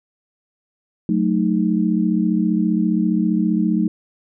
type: chord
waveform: sine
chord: D# diminished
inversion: first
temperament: equal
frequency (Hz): 185 / 220 / 311.1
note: F#3 / A3 / D#4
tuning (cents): 0 / 0 / 0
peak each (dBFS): -19 / -19 / -21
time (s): 1.09-3.88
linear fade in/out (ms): 2
effects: none